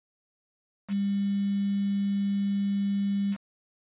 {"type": "tone with quantisation", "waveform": "sine", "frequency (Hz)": 199.6, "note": "G3", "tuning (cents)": 32, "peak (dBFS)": -24, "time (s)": [0.88, 3.37], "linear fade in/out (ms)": 50, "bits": 7, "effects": ["resampled to 8000 Hz"]}